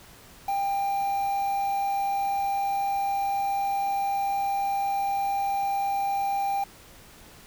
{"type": "tone with quantisation", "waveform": "triangle", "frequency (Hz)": 794, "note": "G5", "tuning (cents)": 22, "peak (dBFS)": -22, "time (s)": [0.48, 6.64], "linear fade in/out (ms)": 5, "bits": 7, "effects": ["pink hiss -50 dBFS RMS until 7.46 s"]}